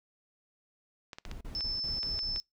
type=clicks; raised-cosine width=0.2 ms; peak=-25 dBFS; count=8; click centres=1.132 / 1.185 / 1.252 / 1.314 / 1.608 / 2.031 / 2.191 / 2.361 s
type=noise bursts; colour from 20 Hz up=brown; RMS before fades=-42 dBFS; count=6; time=1.25-2.385 s; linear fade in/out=5 ms; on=160 ms; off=35 ms
type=tone; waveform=sine; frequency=5274 Hz; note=E8; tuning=in tune; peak=-32 dBFS; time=1.55-2.4 s; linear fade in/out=0 ms
effects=noise-tail reverb RT60 0.2 s tail -25 dB re dry

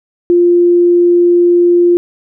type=tone; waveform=sine; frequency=349.2 Hz; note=F4; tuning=in tune; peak=-5 dBFS; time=0.3-1.97 s; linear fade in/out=0 ms; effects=none

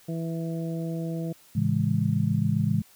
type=harmonic tone; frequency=164.81 Hz; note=E3; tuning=in tune; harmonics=1 / 2 / 3 / 4; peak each=-29 / -35 / -39 / -41 dBFS; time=0.08-1.33 s; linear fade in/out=10 ms
type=chord; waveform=sine; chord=A major seventh; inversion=none; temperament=just; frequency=110 / 137.5 / 165 / 206.2 Hz; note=A2 / C#3 / E3 / G#3; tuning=0 / -14 / +2 / -12 cents; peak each=-27 dBFS; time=1.55-2.82 s; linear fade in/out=10 ms
effects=white hiss -56 dBFS RMS until 2.95 s

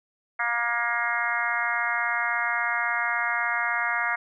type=harmonic tone; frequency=236.4 Hz; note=A#3; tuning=24 cents sharp; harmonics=3 / 4 / 5 / 6 / 7 / 8 / 9; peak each=-33 / -33 / -32 / -30 / -30 / -31 / -30 dBFS; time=0.39-4.16 s; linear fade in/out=10 ms; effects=none

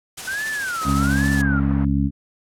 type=noise with tremolo; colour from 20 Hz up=white; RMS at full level=-30 dBFS; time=0.17-1.42 s; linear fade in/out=10 ms; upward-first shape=sine; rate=14 Hz; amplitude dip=30%
type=tone with vibrato; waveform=sine; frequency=1488 Hz; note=F#6; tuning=9 cents sharp; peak=-23 dBFS; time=0.27-1.6 s; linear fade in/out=10 ms; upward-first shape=sine; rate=1.2 Hz; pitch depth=290 cents each way
type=band-pass noise; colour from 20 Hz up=white; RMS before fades=-37 dBFS; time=0.81-1.85 s; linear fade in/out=5 ms; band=180 to 1500 Hz; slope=24 dB/octave
type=harmonic tone; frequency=69 Hz; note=C#2; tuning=7 cents flat; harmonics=1 / 2 / 3 / 4; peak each=-22 / -22 / -22 / -22 dBFS; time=0.84-2.11 s; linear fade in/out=50 ms
effects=low-pass 10000 Hz 12 dB/octave

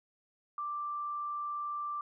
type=tone; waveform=sine; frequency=1177 Hz; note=D6; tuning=3 cents sharp; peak=-34 dBFS; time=0.58-2.01 s; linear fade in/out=2 ms; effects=none

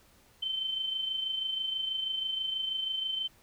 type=tone with amplitude modulation; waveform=sine; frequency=3087 Hz; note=G7; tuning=27 cents flat; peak=-28 dBFS; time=0.42-3.28 s; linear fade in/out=10 ms; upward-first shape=sine; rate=26.2 Hz; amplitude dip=50%; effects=pink hiss -62 dBFS RMS until 3.42 s

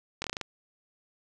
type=slowing click train; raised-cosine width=0.2 ms; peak=-15 dBFS; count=7; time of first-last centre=0.22-0.413 s; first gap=22 ms; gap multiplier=1.15; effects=none

